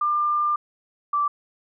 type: tone pair in turn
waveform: sine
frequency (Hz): 1196 / 1166.7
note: D6 / D6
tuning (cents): +31 / -12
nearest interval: unison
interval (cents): 43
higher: first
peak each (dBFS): -19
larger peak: neither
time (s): 0.01-0.56 / 1.13-1.28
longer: first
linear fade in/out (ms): 5
effects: none